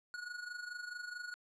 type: tone with amplitude modulation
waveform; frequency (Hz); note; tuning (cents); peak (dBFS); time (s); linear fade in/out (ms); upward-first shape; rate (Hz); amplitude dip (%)
square; 1454; F#6; -31; -40; 0.14-1.34; 0; sine; 24.6; 70
effects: low-pass 7000 Hz 12 dB/octave